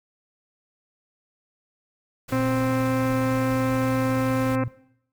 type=noise; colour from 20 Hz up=pink; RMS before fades=-39 dBFS; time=2.28-4.56 s; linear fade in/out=10 ms
type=harmonic tone; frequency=261.6 Hz; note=C4; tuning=in tune; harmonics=1 / 2 / 3 / 4 / 5 / 6 / 7 / 8 / 9 / 10; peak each=-23 / -27 / -37 / -33 / -35 / -38 / -43 / -41 / -44 / -46 dBFS; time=2.32-4.64 s; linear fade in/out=5 ms
type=tone with pitch glide; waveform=sine; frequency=120 to 119.31 Hz; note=B2 to A#2; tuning=-49 to +41 cents; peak=-27 dBFS; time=2.32-4.68 s; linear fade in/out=0 ms; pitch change=-10 cents; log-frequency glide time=4.22-4.5 s
effects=noise-tail reverb RT60 0.7 s tail -20 dB re dry